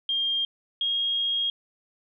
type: tone pair in turn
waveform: sine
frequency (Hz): 3210 / 3262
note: G7 / G#7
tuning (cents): +40 / -32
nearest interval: unison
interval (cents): 28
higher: second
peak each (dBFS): -23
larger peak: neither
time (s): 0.09-0.45 / 0.81-1.5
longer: second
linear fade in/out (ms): 2
effects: none